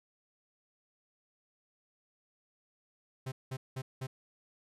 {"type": "tone bursts", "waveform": "45% pulse", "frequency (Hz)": 130.81, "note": "C3", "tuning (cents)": 0, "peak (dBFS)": -36, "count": 4, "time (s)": [3.26, 4.07], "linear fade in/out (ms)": 10, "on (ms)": 60, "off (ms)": 190, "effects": ["resampled to 32000 Hz"]}